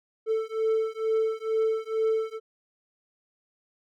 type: beating tone pair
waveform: triangle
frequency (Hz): 441.4 / 443.6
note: A4 / A4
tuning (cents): +5 / +14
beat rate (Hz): 2.2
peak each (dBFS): -25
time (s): 0.26-2.4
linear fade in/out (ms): 50
effects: none